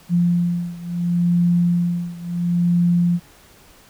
sine beating tone pair, 173.6 / 174.32 Hz, F3 / F3, -10 / -3 cents, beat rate 0.72 Hz, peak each -18 / -20 dBFS, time 0.09-3.2 s, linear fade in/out 50 ms, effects pink hiss -49 dBFS RMS until 3.89 s

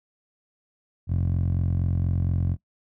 10% pulse tone with band-pass filter, 44.25 Hz, F1, 23 cents sharp, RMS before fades -24 dBFS, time 1.07-2.57 s, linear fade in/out 50 ms, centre 98 Hz, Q 2.3, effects noise-tail reverb RT60 0.1 s tail -20 dB re dry

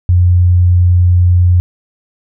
sine tone, 89 Hz, F2, 33 cents sharp, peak -5 dBFS, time 0.09-1.6 s, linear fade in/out 0 ms, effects none

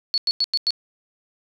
sine tone bursts, 4407 Hz, C#8, 11 cents flat, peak -17 dBFS, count 5, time 0.14-0.706 s, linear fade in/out 0 ms, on 38 ms, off 94 ms, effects none

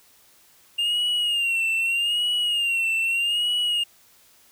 triangle tone with vibrato, 2800 Hz, F7, 4 cents sharp, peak -19 dBFS, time 0.78-3.84 s, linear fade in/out 10 ms, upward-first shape sine, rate 0.81 Hz, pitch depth 78 cents each way, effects white hiss -56 dBFS RMS until 4.51 s

